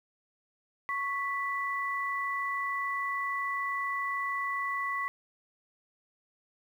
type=tone pair together; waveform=sine; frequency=1108.7 / 1975.5 Hz; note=C#6 / B6; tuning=0 / 0 cents; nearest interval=minor seventh; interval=1000 cents; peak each=-32 / -33 dBFS; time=0.89-5.08 s; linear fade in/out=0 ms; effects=10-bit